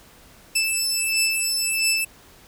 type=beating tone pair; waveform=15% pulse; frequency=2637 / 2638.5 Hz; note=E7 / E7; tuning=0 / +1 cents; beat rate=1.5 Hz; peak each=-16 dBFS; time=0.55-2.05 s; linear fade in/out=10 ms; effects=pink hiss -50 dBFS RMS until 2.47 s